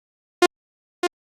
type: tone with echo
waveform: sawtooth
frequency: 353.9 Hz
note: F4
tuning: 23 cents sharp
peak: -6 dBFS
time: 0.42-0.46 s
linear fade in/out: 5 ms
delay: 610 ms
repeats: 1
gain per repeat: -7 dB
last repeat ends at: 1.07 s
effects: low-pass 8000 Hz 12 dB/octave + Opus 48 kbps